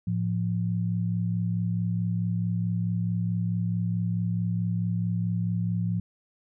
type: tone pair together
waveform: sine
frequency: 110 / 174.61 Hz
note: A2 / F3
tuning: 0 / 0 cents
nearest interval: minor sixth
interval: 800 cents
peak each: -27 dBFS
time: 0.07-6 s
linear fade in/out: 5 ms
effects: none